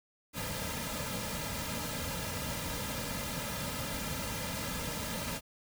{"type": "noise with comb filter", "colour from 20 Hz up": "pink", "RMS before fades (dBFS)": -37, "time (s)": [0.33, 5.41], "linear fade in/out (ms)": 50, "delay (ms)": 2.7, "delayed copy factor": -0.75, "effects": []}